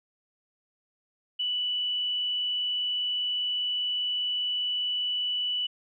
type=tone with frequency modulation; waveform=sine; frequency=2965 Hz; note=F#7; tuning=3 cents sharp; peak=-26 dBFS; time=1.39-5.67 s; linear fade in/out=10 ms; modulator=60.1 Hz; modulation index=0.38; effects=none